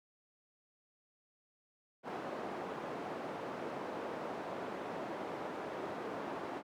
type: band-pass noise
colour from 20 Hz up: white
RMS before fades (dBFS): -42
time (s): 2.03-6.63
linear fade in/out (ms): 50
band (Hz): 240 to 730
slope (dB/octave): 12
effects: none